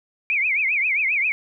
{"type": "tone with vibrato", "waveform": "sine", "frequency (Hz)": 2314, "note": "D7", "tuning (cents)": -26, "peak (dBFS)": -18, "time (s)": [0.3, 1.32], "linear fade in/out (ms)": 0, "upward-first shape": "triangle", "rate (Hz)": 7.5, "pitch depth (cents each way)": 220, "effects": []}